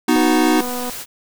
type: chord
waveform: square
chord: B major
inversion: none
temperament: equal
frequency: 246.9 / 311.1 / 370 Hz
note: B3 / D#4 / F#4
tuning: 0 / 0 / 0 cents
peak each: -17 / -16 / -21 dBFS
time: 0.08-0.61 s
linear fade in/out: 5 ms
type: click train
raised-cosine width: 1 ms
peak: -15 dBFS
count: 183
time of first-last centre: 0.16-0.897 s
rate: 247 Hz
type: noise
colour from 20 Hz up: white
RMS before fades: -30 dBFS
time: 0.56-1.06 s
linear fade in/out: 50 ms
effects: none